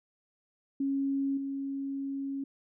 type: tone with level steps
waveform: sine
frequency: 274.7 Hz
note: C#4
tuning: 16 cents flat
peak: -27 / -32 dBFS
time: 0.8-2.44 s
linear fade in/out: 5 ms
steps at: 1.37 s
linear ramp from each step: 5 ms
effects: none